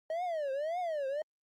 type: tone with vibrato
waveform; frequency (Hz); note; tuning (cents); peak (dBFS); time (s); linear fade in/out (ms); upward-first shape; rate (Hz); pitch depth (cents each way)
triangle; 622.3; D#5; 0; -30; 0.1-1.22; 2; triangle; 1.8; 300
effects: Opus 48 kbps